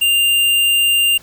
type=tone; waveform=square; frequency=2794 Hz; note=F7; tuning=in tune; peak=-12 dBFS; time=0.01-1.18 s; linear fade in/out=10 ms; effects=pink hiss -44 dBFS RMS until 1.22 s